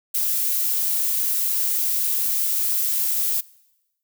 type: noise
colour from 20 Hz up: violet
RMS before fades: -22 dBFS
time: 0.14-3.41 s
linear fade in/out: 10 ms
effects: noise-tail reverb RT60 1.0 s tail -23 dB re dry